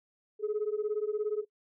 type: beating tone pair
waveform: sine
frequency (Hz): 415.3 / 432.3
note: G#4 / A4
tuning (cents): 0 / -31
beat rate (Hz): 17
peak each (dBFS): -31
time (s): 0.39-1.45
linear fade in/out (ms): 50
effects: noise-tail reverb RT60 0.1 s tail -21 dB re dry + tanh soft clip ceiling -24 dBFS